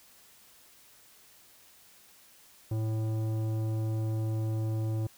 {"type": "tone with tanh clipping", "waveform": "triangle", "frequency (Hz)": 110, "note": "A2", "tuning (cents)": 0, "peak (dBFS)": -30, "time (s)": [2.71, 5.07], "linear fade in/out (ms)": 5, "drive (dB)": 17, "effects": ["white hiss -58 dBFS RMS until 5.17 s"]}